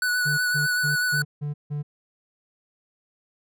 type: tone with vibrato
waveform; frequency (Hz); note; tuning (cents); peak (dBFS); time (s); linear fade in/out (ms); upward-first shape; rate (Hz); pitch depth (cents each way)
square; 1480; F#6; 0; -22; 0.02-1.22; 2; sine; 8; 21
type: tone bursts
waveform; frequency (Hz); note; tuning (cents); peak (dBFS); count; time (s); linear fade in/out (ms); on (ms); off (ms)
triangle; 146.83; D3; 0; -24; 6; 0.25-1.83; 20; 130; 160
effects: none